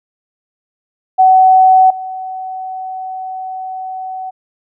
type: tone with level steps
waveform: sine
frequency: 752 Hz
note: F#5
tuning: 28 cents sharp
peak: -4 / -21 dBFS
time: 1.18-4.31 s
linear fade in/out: 20 ms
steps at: 1.9 s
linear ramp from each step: 5 ms
effects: none